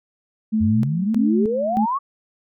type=tone with tremolo; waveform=sine; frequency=218.1 Hz; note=A3; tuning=15 cents flat; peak=-16 dBFS; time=0.52-1.86 s; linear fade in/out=20 ms; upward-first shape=square; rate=1.6 Hz; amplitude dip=75%
type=exponential sweep; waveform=sine; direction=up; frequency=85 to 1155 Hz; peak=-19 dBFS; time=0.6-1.99 s; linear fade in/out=20 ms
effects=none